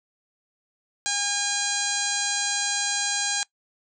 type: harmonic tone with a mistuned harmonic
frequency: 812 Hz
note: G#5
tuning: 39 cents flat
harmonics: 1 / 2 / 3 / 4 / 5 / 6 / 7 / 8 / 9 / 10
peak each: -34 / -31 / -35 / -34 / -31 / -34 / -37 / -31 / -32 / -33 dBFS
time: 1.06-3.43 s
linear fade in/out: 0 ms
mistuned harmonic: 6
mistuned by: -29 cents
effects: noise-tail reverb RT60 0.1 s tail -22 dB re dry